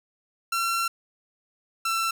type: tone pair in turn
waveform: sawtooth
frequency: 1359 / 1341.8 Hz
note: F6 / E6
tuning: -48 / +30 cents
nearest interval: unison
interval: 22 cents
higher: first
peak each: -20 dBFS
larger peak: neither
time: 0.52-0.88 / 1.85-2.11 s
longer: first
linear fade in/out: 5 ms
effects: none